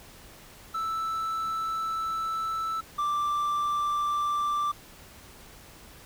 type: tone pair in turn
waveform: triangle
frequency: 1318.5 / 1176.3 Hz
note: E6 / D6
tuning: 0 / +2 cents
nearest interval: major second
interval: 198 cents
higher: first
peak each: -26 / -23 dBFS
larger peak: second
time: 0.74-2.81 / 2.98-4.72 s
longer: first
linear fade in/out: 10 ms
effects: pink hiss -50 dBFS RMS until 6.05 s